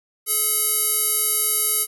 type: tone with band-pass filter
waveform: square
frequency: 428 Hz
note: A4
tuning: 48 cents flat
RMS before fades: -21 dBFS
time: 0.26-1.87 s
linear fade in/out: 50 ms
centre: 11000 Hz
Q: 4
effects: none